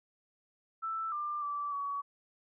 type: tone with pitch steps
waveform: sine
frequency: 1324 / 1191 / 1161 / 1130 Hz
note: E6 / D6 / D6 / C#6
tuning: +7 / +24 / -20 / +33 cents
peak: -33 dBFS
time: 0.82-2.02 s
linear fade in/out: 20 ms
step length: 300 ms
effects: none